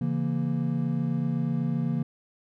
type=chord; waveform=triangle; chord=A# diminished; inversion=first; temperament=just; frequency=139.85 / 167.82 / 233.1 Hz; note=C#3 / E3 / A#3; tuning=+16 / +31 / 0 cents; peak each=-27 dBFS; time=0.01-2.03 s; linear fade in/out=5 ms; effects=none